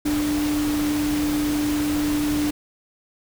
sine tone in noise, 296.9 Hz, D4, 19 cents sharp, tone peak -20 dBFS, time 0.05-2.51 s, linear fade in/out 10 ms, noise pink, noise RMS -30 dBFS, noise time 0.05-2.51 s, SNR +7 dB, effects none

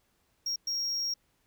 triangle tone bursts at uneven times, 5588 Hz, F8, in tune, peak -28 dBFS, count 2, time 0.46-0.56 / 0.67-1.14 s, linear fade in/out 5 ms, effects pink hiss -72 dBFS RMS until 1.46 s

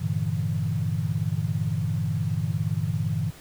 sine chord, E half-diminished seventh, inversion first, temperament equal with one note detuned, 99.31 / 116.54 / 146.83 / 164.81 Hz, G2 / Bb2 / D3 / E3, +23 / 0 / 0 / 0 cents, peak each -29 dBFS, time 0-3.31 s, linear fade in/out 20 ms, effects pink hiss -48 dBFS RMS until 3.4 s

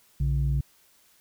sine tone pair together, 60.41 / 140 Hz, B1 / C#3, -38 / +18 cents, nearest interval octave + minor third, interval 1456 cents, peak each -23 / -24 dBFS, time 0.2-0.61 s, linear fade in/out 5 ms, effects tanh soft clip ceiling -17 dBFS + white hiss -61 dBFS RMS until 1.2 s

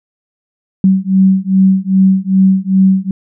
sine beating tone pair, 189.4 / 191.9 Hz, F#3 / G3, +41 / -37 cents, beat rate 2.5 Hz, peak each -10 dBFS, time 0.84-3.11 s, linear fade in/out 2 ms, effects none

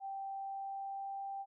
sine tone with pitch glide, 782 to 787 Hz, G5 to G5, -4 to +7 cents, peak -39 dBFS, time 0-1.46 s, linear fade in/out 50 ms, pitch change +11 cents, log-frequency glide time 0.28-1.2 s, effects none

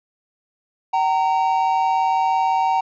triangle tone pair together, 765.2 / 923 Hz, G5 / A#5, -42 / -17 cents, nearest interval minor third, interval 325 cents, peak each -17 / -17 dBFS, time 0.93-2.81 s, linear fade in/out 10 ms, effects resampled to 16000 Hz

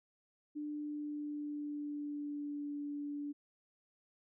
sine tone with pitch glide, 297.4 to 289.9 Hz, D4 to D4, +22 to -22 cents, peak -38 dBFS, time 0.55-3.33 s, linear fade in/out 20 ms, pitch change -44 cents, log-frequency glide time 0.69-2.77 s, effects none

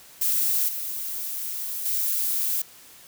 violet noise with level steps, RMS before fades -23 / -31 / -25 dBFS, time 0.21-2.62 s, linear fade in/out 5 ms, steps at 0.68 / 1.85 s, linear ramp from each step 10 ms, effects white hiss -49 dBFS RMS until 3.07 s

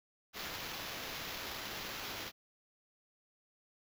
violet noise with sample-and-hold, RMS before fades -43 dBFS, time 0.33-2.32 s, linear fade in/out 50 ms, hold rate 8820 Hz, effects none

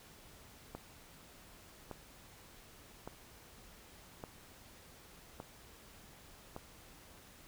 click train, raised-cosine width 1 ms, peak -29 dBFS, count 6, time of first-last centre 0.75-6.564 s, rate 0.86 Hz, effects pink hiss -58 dBFS RMS until 7.47 s

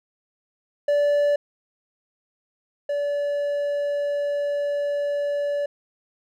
triangle tone pair in turn, 580 / 576 Hz, D5 / D5, -22 / -34 cents, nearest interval unison, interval 12 cents, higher first, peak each -15 / -20 dBFS, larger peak first, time 0.88-1.36 / 2.89-5.66 s, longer second, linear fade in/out 5 ms, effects none

